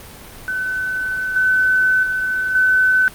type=tone with level steps; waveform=sine; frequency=1514 Hz; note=F#6; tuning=39 cents sharp; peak=-19 / -12 / -17 / -11 dBFS; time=0.48-3.08 s; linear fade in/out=0 ms; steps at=1.36 / 2.03 / 2.55 s; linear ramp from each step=2 ms; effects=pink hiss -38 dBFS RMS until 3.14 s + Opus 32 kbps